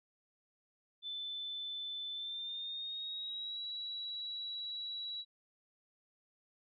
sine tone with pitch glide, 3520 to 3906 Hz, A7 to B7, 0 to -20 cents, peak -39 dBFS, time 1.02-5.25 s, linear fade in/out 50 ms, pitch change +180 cents, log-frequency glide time 2.13-3.62 s, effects none

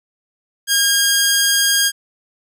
10% pulse tone, 1622 Hz, G#6, 41 cents flat, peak -4 dBFS, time 0.67-1.92 s, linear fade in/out 50 ms, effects none

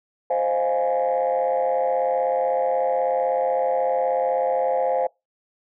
sine chord, F minor seventh, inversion second, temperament equal, 523.3 / 622.3 / 698.5 / 830.6 Hz, C5 / Eb5 / F5 / Ab5, 0 / 0 / 0 / 0 cents, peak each -21 / -27 / -24 / -25 dBFS, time 0.3-5.07 s, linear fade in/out 5 ms, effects noise-tail reverb RT60 0.2 s tail -24 dB re dry + tanh soft clip ceiling -13 dBFS

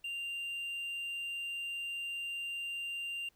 triangle tone, 2785 Hz, F7, 5 cents flat, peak -35 dBFS, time 0.04-3.29 s, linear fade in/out 5 ms, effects pink hiss -72 dBFS RMS until 3.35 s

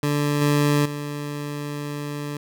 20% pulse tone with level steps, 146 Hz, D3, 10 cents flat, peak -15 / -12 / -23 dBFS, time 0.03-2.37 s, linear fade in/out 2 ms, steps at 0.41 / 0.85 s, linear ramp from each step 10 ms, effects none

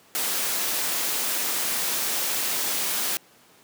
white noise, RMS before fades -26 dBFS, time 0.15-3.17 s, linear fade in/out 0 ms, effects pink hiss -55 dBFS RMS until 3.63 s + high-pass 200 Hz 12 dB/octave

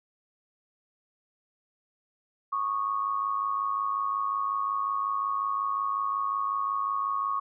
sine tone pair together, 1108.7 / 1214.2 Hz, C#6 / D#6, 0 / -43 cents, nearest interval major second, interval 157 cents, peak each -27 / -33 dBFS, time 2.52-7.4 s, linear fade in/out 10 ms, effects none

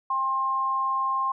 sine tone pair together, 799 / 1061.7 Hz, G5 / C6, +33 / +25 cents, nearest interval perfect fourth, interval 492 cents, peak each -33 / -23 dBFS, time 0.1-1.32 s, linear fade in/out 5 ms, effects none

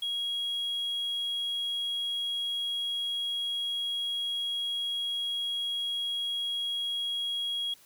triangle tone, 3300 Hz, G#7, 12 cents flat, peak -27 dBFS, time 0.02-7.74 s, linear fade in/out 5 ms, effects tanh soft clip ceiling -24 dBFS + white hiss -58 dBFS RMS until 7.85 s

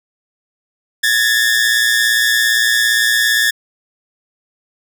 sawtooth tone pair together, 1683.5 / 1801 Hz, G#6 / A6, +23 / +40 cents, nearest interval minor second, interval 117 cents, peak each -11 dBFS, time 1.03-3.51 s, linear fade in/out 10 ms, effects none

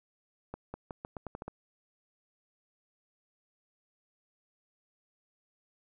accelerating click train, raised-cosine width 1 ms, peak -25 dBFS, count 9, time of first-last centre 0.54-1.48 s, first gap 200 ms, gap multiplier 0.84, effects none

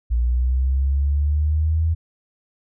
sine linear sweep, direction up, 58.1 to 82.2 Hz, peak -16 dBFS, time 0.1-1.95 s, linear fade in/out 20 ms, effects none

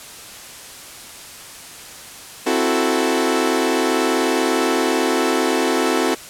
sawtooth chord, F# half-diminished seventh, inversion second, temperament equal, 261.6 / 329.6 / 370 / 440 Hz, C4 / E4 / F#4 / A4, 0 / 0 / 0 / 0 cents, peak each -18 dBFS, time 2.46-6.15 s, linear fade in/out 10 ms, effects white hiss -37 dBFS RMS until 6.29 s + low-pass 11000 Hz 12 dB/octave

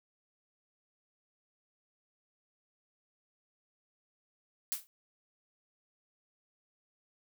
blue noise with exponential decay, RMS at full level -30 dBFS, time 4.72-4.87 s, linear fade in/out 0 ms, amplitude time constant 32 ms, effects none

